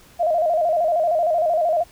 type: tone with vibrato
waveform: sine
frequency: 659.3 Hz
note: E5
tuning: in tune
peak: -16 dBFS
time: 0.19-1.84 s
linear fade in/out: 20 ms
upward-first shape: square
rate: 13 Hz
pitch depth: 89 cents each way
effects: pink hiss -50 dBFS RMS until 1.91 s